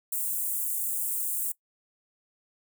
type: high-pass noise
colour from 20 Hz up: white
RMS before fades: -30 dBFS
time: 0.12-1.52 s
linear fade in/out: 5 ms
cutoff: 7800 Hz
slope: 48 dB/octave
effects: noise-tail reverb RT60 0.1 s tail -21 dB re dry